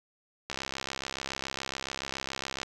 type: click train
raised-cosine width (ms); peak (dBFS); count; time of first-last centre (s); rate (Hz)
0.2; -16; 144; 0.5-2.631; 67.1
effects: none